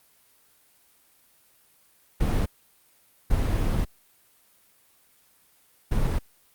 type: noise bursts at uneven times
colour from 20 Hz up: brown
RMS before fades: -23 dBFS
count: 3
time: 2.2-2.46 / 3.3-3.85 / 5.91-6.19 s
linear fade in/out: 10 ms
effects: white hiss -61 dBFS RMS until 6.54 s + Opus 32 kbps

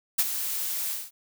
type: noise with ADSR envelope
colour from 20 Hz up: blue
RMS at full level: -20 dBFS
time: 0.18-1.11 s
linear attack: 13 ms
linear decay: 41 ms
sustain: -10 dB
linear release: 210 ms
effects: none

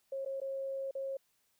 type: tone with dropouts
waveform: sine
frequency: 541 Hz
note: C#5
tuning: 42 cents flat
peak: -35 dBFS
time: 0.12-1.17 s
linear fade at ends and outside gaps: 5 ms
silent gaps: 0.25-0.259 / 0.402-0.415 / 0.911-0.951 s
effects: white hiss -75 dBFS RMS until 1.59 s

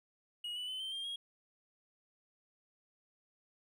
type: tone with pitch steps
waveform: triangle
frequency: 2895 / 2968 / 3042 / 3119 / 3197 / 3278 Hz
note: F#7 / F#7 / F#7 / G7 / G7 / G#7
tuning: -38 / +5 / +47 / -9 / +33 / -23 cents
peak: -37 dBFS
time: 0.44-1.16 s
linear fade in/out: 5 ms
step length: 120 ms
effects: none

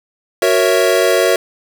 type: chord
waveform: square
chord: F# dominant seventh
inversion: none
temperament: equal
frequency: 370 / 466.2 / 554.4 / 659.3 Hz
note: F#4 / A#4 / C#5 / E5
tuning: 0 / 0 / 0 / 0 cents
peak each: -17 dBFS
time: 0.42-1.36 s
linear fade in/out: 2 ms
effects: none

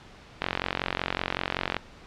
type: click train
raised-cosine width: 0.3 ms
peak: -9 dBFS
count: 62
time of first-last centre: 0.42-1.767 s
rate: 45.3 Hz
effects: pink hiss -49 dBFS RMS until 2.06 s + low-pass 4000 Hz 12 dB/octave

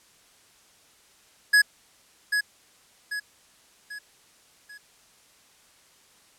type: tone with echo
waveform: square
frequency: 1678 Hz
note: G#6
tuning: 17 cents sharp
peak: -15 dBFS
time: 1.53-1.62 s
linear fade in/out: 10 ms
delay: 790 ms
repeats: 4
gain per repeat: -7 dB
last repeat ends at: 4.78 s
effects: white hiss -58 dBFS RMS until 6.38 s + low-pass 10000 Hz 12 dB/octave

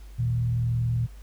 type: tone with frequency modulation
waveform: sine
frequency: 118.3 Hz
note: A#2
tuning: 26 cents sharp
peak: -22 dBFS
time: 0.18-1.07 s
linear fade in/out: 20 ms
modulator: 41 Hz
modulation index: 0.48
effects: added 50 Hz sine -41 dBFS peak until 1.22 s + pink hiss -57 dBFS RMS until 1.22 s

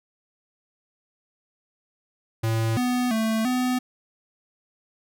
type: tone with pitch steps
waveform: square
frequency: 112.6 / 248.2 / 221.7 / 251.7 Hz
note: A2 / B3 / A3 / B3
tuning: +40 / +9 / +13 / +33 cents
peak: -22 dBFS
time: 2.43-3.79 s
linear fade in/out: 10 ms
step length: 340 ms
effects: none

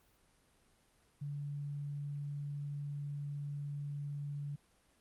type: tone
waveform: sine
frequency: 144 Hz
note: D3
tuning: 34 cents flat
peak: -38 dBFS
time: 1.21-4.56 s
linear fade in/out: 10 ms
effects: pink hiss -70 dBFS RMS until 5 s + Opus 32 kbps

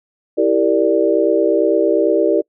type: chord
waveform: sine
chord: E half-diminished seventh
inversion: none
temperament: equal with one note detuned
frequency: 329.6 / 392 / 460.8 / 587.3 Hz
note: E4 / G4 / Bb4 / D5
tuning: 0 / 0 / -20 / 0 cents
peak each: -17 dBFS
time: 0.37-2.42 s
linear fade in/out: 20 ms
effects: noise-tail reverb RT60 0.1 s tail -26 dB re dry

